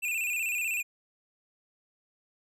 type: tone with vibrato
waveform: square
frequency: 2558 Hz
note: D#7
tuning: 47 cents sharp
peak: -29 dBFS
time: 0.02-0.83 s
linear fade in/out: 20 ms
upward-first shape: square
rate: 16 Hz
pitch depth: 73 cents each way
effects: none